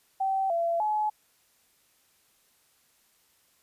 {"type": "tone with pitch steps", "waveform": "sine", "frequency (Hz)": [772, 677, 851], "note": ["G5", "E5", "G#5"], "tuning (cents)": [-27, 46, 42], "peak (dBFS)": -24, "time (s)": [0.2, 1.1], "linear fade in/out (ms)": 10, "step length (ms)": 300, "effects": ["white hiss -66 dBFS RMS until 3.62 s", "resampled to 32000 Hz"]}